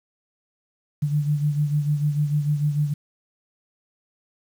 sine beating tone pair, 146.83 / 153.53 Hz, D3 / D#3, 0 / -23 cents, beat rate 6.7 Hz, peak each -20 / -27 dBFS, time 1.02-2.94 s, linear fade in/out 10 ms, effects 8-bit

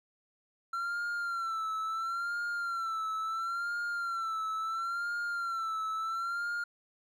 triangle tone with vibrato, 1358 Hz, F6, 49 cents flat, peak -30 dBFS, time 0.73-6.64 s, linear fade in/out 5 ms, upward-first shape sine, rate 0.73 Hz, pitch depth 69 cents each way, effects none

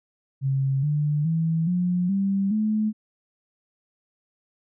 sine tone with pitch steps, 135.4 / 148.51 / 162.89 / 178.66 / 195.96 / 214.9 Hz, C#3 / D3 / E3 / F3 / G3 / A3, -40 / +20 / -20 / +40 / 0 / -41 cents, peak -20 dBFS, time 0.41-2.93 s, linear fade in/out 50 ms, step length 420 ms, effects none

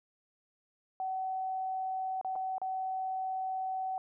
sine tone with dropouts, 756 Hz, F#5, 37 cents sharp, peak -32 dBFS, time 1-3.98 s, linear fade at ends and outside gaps 1 ms, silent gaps 2.213-2.247 / 2.355-2.36 / 2.582-2.616 s, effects none

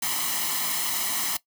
white noise with comb filter, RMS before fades -27 dBFS, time 0.02-1.37 s, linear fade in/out 5 ms, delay 0.98 ms, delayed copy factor +0.7, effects noise-tail reverb RT60 0.1 s tail -18 dB re dry + high-pass 200 Hz 12 dB/octave

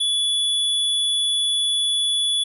square tone, 3425 Hz, A7, 47 cents flat, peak -19 dBFS, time 0-2.44 s, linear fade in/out 10 ms, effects resampled to 32000 Hz

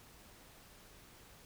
silence, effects pink hiss -59 dBFS RMS until 1.45 s

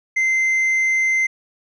sine tone with tanh clipping, 2076 Hz, C7, 14 cents flat, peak -16 dBFS, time 0.16-1.27 s, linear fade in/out 10 ms, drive 3 dB, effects none

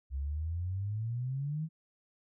sine exponential sweep, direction up, 65.41 to 162.8 Hz, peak -32 dBFS, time 0.1-1.69 s, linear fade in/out 50 ms, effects none

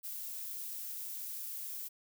violet noise, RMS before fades -42 dBFS, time 0.03-1.89 s, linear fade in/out 20 ms, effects none

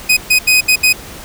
sawtooth tone bursts at uneven times, 2505 Hz, D#7, 11 cents sharp, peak -4 dBFS, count 5, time 0.09-0.17 / 0.3-0.39 / 0.47-0.61 / 0.68-0.76 / 0.83-0.93 s, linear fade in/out 10 ms, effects pink hiss -32 dBFS RMS until 1.24 s

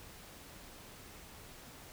silence, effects pink hiss -53 dBFS RMS until 1.92 s

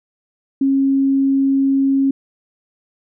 sine tone, 272 Hz, C#4, 33 cents flat, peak -12 dBFS, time 0.61-2.11 s, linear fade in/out 5 ms, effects none

